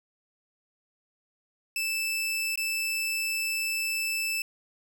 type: tone with dropouts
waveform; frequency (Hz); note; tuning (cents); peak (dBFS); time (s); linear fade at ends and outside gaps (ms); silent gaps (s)
sawtooth; 2637; E7; 0; -24; 1.76-4.42; 2; 2.557-2.575
effects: none